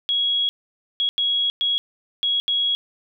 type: tone bursts at uneven times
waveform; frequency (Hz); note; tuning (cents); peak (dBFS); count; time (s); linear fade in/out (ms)
sine; 3322; G#7; 0; -18; 6; 0.09-0.49 / 1-1.09 / 1.18-1.5 / 1.61-1.78 / 2.23-2.4 / 2.48-2.75; 0
effects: none